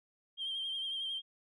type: tone with vibrato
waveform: sine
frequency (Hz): 3179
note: G7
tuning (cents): +24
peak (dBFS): -34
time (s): 0.37-1.22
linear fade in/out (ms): 50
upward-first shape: triangle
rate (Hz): 11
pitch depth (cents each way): 46
effects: tanh soft clip ceiling -31 dBFS